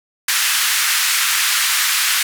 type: band-pass noise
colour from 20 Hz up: pink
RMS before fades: -17 dBFS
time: 0.28-2.23 s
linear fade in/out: 5 ms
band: 1400 to 15000 Hz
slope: 24 dB/octave
effects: none